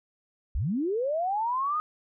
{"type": "linear sweep", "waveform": "sine", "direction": "up", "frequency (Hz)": [43.65, 1258], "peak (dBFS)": -25, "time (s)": [0.55, 1.8], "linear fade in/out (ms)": 0, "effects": []}